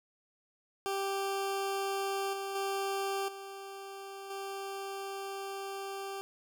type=tone with level steps; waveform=20% pulse; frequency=392 Hz; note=G4; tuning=in tune; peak=-27 / -31 / -27 / -38 / -33 dBFS; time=0.86-6.21 s; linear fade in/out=0 ms; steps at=2.33 / 2.55 / 3.28 / 4.3 s; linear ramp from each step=5 ms; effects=none